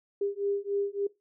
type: beating tone pair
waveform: sine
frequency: 400 / 403.5 Hz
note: G4 / G#4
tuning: +35 / -50 cents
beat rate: 3.5 Hz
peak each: -31 dBFS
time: 0.21-1.07 s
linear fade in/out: 5 ms
effects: noise-tail reverb RT60 0.2 s tail -19 dB re dry